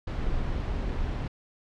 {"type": "noise", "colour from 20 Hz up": "brown", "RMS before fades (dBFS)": -29, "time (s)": [0.07, 1.28], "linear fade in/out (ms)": 5, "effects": ["low-pass 4000 Hz 12 dB/octave"]}